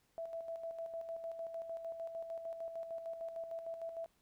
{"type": "tone with tremolo", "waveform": "sine", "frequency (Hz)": 662, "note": "E5", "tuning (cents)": 7, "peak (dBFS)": -39, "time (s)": [0.18, 4.06], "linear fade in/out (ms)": 0, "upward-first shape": "square", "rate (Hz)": 6.6, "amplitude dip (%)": 50, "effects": ["pink hiss -75 dBFS RMS until 4.21 s"]}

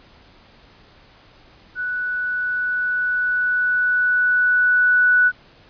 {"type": "tone with level ramp", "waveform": "sine", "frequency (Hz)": 1480, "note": "F#6", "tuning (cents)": 0, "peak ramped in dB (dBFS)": [-22, -11], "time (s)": [1.75, 5.32], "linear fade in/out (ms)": 50, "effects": ["pink hiss -50 dBFS RMS until 5.69 s", "resampled to 11025 Hz"]}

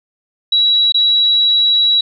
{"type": "tone with dropouts", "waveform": "sine", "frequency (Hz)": 3896, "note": "B7", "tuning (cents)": -24, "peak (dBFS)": -9, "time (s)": [0.52, 2.01], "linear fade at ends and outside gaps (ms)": 5, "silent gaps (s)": [0.922, 0.943], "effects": []}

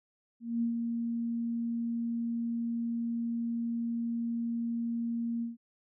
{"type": "tone with ADSR envelope", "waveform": "sine", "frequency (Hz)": 233.1, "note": "A#3", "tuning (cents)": 0, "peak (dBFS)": -26, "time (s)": [0.4, 5.57], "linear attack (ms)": 220, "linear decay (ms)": 110, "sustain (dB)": -4, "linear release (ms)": 150, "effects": []}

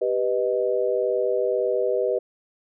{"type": "chord", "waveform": "sine", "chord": "G augmented", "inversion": "none", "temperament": "equal", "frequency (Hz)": [392, 493.9, 622.3], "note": ["G4", "B4", "D#5"], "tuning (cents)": [0, 0, 0], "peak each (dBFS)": [-25, -23, -26], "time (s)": [0.01, 2.19], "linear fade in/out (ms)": 10, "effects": []}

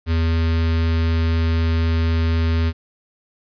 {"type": "tone with notch filter", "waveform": "square", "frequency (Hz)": 82, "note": "E2", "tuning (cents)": -9, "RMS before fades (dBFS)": -18, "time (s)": [0.06, 2.73], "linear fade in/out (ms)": 50, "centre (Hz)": 710, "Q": 1.1, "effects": ["resampled to 11025 Hz", "9-bit"]}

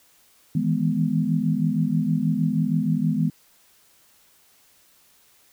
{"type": "chord", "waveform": "sine", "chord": "E major seventh", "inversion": "third", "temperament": "equal with one note detuned", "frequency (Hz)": [158.47, 164.81, 207.7, 246.9], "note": ["D#3", "E3", "G#3", "B3"], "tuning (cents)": [32, 0, 0, 0], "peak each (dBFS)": -25, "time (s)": [0.55, 3.3], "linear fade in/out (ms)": 5, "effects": ["white hiss -58 dBFS RMS until 5.52 s"]}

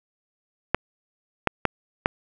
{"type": "clicks", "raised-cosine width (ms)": 0.5, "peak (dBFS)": -3, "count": 4, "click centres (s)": [0.746, 1.473, 1.653, 2.059], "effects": []}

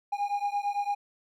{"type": "beating tone pair", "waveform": "triangle", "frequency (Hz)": [810, 818.9], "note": ["G#5", "G#5"], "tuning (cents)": [-43, -25], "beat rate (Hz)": 8.9, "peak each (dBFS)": [-28, -29], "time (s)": [0.12, 0.95], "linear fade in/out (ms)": 10, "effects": []}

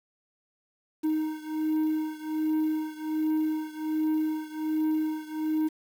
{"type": "beating tone pair", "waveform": "triangle", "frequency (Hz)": [311.1, 312.4], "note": ["D#4", "D#4"], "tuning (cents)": [0, 7], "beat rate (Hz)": 1.3, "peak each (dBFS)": [-26, -28], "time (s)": [1.03, 5.69], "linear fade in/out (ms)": 20, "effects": ["8-bit"]}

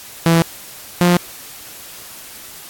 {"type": "tone pair in turn", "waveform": "sawtooth", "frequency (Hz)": [166.2, 176.08], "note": ["E3", "F3"], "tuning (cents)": [15, 14], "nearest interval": "minor second", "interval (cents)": 99, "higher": "second", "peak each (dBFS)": -6, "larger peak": "neither", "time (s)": [[0.26, 0.42], [1.01, 1.17]], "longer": "neither", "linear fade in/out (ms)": 0, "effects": ["white hiss -36 dBFS RMS until 2.69 s", "AAC 64 kbps"]}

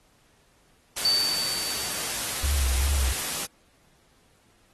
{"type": "noise", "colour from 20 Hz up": "white", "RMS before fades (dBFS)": -30, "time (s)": [0.96, 3.46], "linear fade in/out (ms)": 10}
{"type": "tone with exponential decay", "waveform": "sine", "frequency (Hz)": 4565, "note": "D8", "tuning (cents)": -50, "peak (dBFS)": -18, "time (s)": [1.05, 2.62], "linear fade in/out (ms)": 1, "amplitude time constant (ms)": 340}
{"type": "tone with vibrato", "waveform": "sine", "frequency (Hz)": 67.4, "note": "C#2", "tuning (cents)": -48, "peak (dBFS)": -22, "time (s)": [2.43, 3.13], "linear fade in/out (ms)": 10, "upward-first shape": "sine", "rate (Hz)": 2.6, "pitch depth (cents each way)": 98}
{"effects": ["pink hiss -63 dBFS RMS until 4.73 s", "AAC 32 kbps"]}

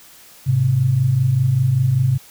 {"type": "tone pair together", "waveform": "sine", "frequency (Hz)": [106.5, 131.64], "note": ["G#2", "C3"], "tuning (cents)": [44, 11], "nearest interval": "major third", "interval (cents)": 367, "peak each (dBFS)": [-20, -14], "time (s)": [0.46, 2.18], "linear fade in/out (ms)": 20, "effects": ["white hiss -45 dBFS RMS until 2.3 s"]}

